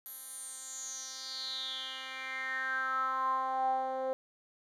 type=tone with band-pass filter sweep; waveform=10% pulse; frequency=262.4 Hz; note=C4; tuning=5 cents sharp; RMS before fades=-36 dBFS; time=0.06-4.13 s; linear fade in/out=0 ms; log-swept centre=12000 to 560 Hz; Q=7.1; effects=none